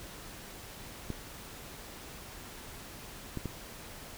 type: clicks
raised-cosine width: 3 ms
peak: -22 dBFS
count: 3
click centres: 1.103 / 3.373 / 3.457 s
effects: pink hiss -47 dBFS RMS until 4.17 s